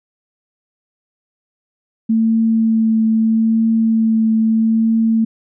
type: tone with vibrato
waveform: sine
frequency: 223.4 Hz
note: A3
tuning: 27 cents sharp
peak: -11 dBFS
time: 2.09-5.25 s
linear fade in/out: 10 ms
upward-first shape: triangle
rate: 0.78 Hz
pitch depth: 15 cents each way
effects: none